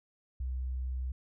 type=tone; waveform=sine; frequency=63.8 Hz; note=C2; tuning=43 cents flat; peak=-32 dBFS; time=0.4-1.12 s; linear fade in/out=5 ms; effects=none